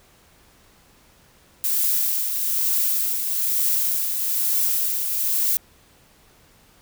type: noise with tremolo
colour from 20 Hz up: violet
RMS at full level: -20 dBFS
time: 1.64-5.57 s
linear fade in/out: 0 ms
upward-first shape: triangle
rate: 1.1 Hz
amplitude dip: 45%
effects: pink hiss -55 dBFS RMS until 6.81 s